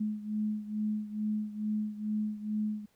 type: beating tone pair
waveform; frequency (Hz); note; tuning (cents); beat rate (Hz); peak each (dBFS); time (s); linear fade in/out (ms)
sine; 212.1 / 214.4; G#3 / A3; +37 / -45; 2.3; -32 / -36; 0-2.86; 10
effects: pink hiss -71 dBFS RMS until 2.95 s